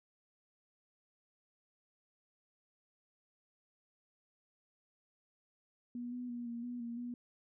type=tone with pitch steps; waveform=sine; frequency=242.1 / 247.1 / 240.2 / 235.1 / 243.9 / 234.8 / 242.6 Hz; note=B3 / B3 / B3 / A#3 / B3 / A#3 / B3; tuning=-34 / +1 / -48 / +15 / -21 / +13 / -31 cents; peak=-39 dBFS; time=5.95-7.14 s; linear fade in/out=2 ms; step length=170 ms; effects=none